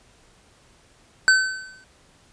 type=tone with exponential decay; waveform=square; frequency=1529 Hz; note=G6; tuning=44 cents flat; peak=-11 dBFS; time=1.28-1.84 s; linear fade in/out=0 ms; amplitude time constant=120 ms; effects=pink hiss -56 dBFS RMS until 2.32 s + resampled to 22050 Hz

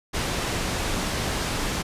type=low-pass noise; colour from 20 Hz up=pink; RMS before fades=-27 dBFS; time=0.13-1.83 s; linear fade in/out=20 ms; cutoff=8300 Hz; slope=12 dB/octave; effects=resampled to 32000 Hz

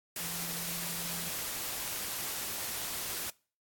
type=tone in noise; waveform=sine; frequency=170.8 Hz; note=F3; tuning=38 cents flat; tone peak=-46 dBFS; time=0.2-1.29 s; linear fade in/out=2 ms; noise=white; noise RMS=-37 dBFS; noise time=0.16-3.3 s; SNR=-12 dB; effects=noise-tail reverb RT60 0.4 s tail -24 dB re dry + AAC 64 kbps

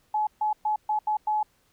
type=tone bursts at uneven times; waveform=sine; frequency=852 Hz; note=G#5; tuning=44 cents sharp; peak=-22 dBFS; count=6; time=0.14-0.27 / 0.41-0.53 / 0.65-0.76 / 0.89-0.99 / 1.07-1.17 / 1.27-1.43 s; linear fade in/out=5 ms; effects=pink hiss -66 dBFS RMS until 1.72 s

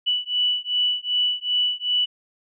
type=beating tone pair; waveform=sine; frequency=2960 / 2962.6 Hz; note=F#7 / F#7; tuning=0 / +2 cents; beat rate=2.6 Hz; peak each=-23 dBFS; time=0.06-2.06 s; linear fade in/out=20 ms; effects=none

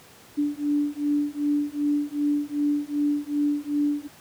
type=beating tone pair; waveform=sine; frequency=290.7 / 293.3 Hz; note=D4 / D4; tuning=-18 / -2 cents; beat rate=2.6 Hz; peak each=-25 dBFS; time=0.37-4.08 s; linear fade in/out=20 ms; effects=pink hiss -50 dBFS RMS until 4.2 s + high-pass 100 Hz 12 dB/octave

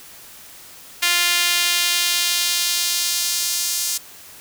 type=tone with high-pass filter sweep; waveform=sawtooth; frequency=349.2 Hz; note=F4; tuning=in tune; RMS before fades=-20 dBFS; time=1.02-3.98 s; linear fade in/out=10 ms; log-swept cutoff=2300 to 6200 Hz; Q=1.1; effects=white hiss -42 dBFS RMS until 4.4 s

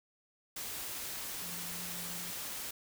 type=tone in noise; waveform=sine; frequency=174.61 Hz; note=F3; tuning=in tune; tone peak=-49 dBFS; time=1.42-2.31 s; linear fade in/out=5 ms; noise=white; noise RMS=-41 dBFS; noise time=0.56-2.71 s; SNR=-11 dB; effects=none

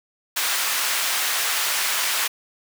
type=high-pass noise; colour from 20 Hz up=pink; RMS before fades=-23 dBFS; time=0.36-2.28 s; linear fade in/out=10 ms; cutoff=1300 Hz; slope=12 dB/octave; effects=none

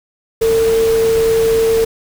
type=tone in noise; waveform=sine; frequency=451.5 Hz; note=A4; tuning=45 cents sharp; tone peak=-10 dBFS; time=0.41-1.85 s; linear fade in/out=10 ms; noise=pink; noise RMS=-25 dBFS; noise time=0.41-1.85 s; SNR=+12 dB; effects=none

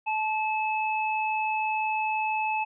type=tone pair together; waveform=sine; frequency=867 / 2598 Hz; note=A5 / E7; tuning=-26 / -26 cents; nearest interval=octave + perfect fifth; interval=1900 cents; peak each=-26 / -30 dBFS; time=0.06-2.65 s; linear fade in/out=20 ms; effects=none

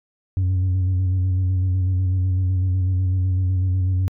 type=tone with vibrato; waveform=sine; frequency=92.5 Hz; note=F#2; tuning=in tune; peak=-14 dBFS; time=0.37-4.08 s; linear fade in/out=0 ms; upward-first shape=square; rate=8 Hz; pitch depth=28 cents each way; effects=tanh soft clip ceiling -16 dBFS

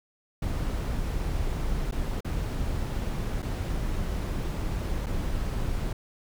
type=noise with dropouts; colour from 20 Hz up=brown; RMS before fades=-29 dBFS; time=0.42-5.93 s; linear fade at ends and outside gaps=5 ms; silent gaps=1.912-1.922 / 2.207-2.246 / 3.422-3.426 / 5.061-5.066 s; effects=none

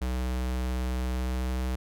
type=tone with pitch glide; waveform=square; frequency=63 to 63.51 Hz; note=B1 to B1; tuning=+35 to +49 cents; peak=-28 dBFS; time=0.01-1.76 s; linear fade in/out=10 ms; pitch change=+14 cents; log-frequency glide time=1.14-1.53 s; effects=none

